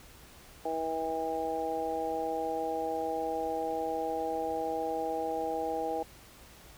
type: harmonic tone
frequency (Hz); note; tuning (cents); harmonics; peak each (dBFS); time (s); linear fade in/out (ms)
161.2; E3; -38; 2 / 3 / 4 / 5; -39 / -35 / -37 / -34; 0.65-6.03; 5
effects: added 60 Hz sine -60 dBFS peak until 6.77 s + pink hiss -54 dBFS RMS until 6.77 s